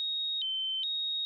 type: tone with vibrato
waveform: sine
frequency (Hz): 3403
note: G#7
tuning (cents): +41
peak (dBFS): -30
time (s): 0-1.25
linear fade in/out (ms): 0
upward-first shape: square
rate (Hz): 1.2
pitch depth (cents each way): 170
effects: none